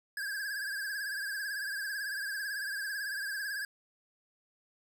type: tone with vibrato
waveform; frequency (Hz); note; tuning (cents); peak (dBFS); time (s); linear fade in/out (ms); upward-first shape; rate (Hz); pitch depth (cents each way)
square; 1630; G#6; -33; -35; 0.17-3.65; 2; triangle; 18; 98
effects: none